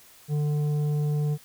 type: tone with tanh clipping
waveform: sine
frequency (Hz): 148.5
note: D3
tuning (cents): +20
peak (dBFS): -24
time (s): 0.28-1.38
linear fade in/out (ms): 50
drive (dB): 8
effects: white hiss -53 dBFS RMS until 1.44 s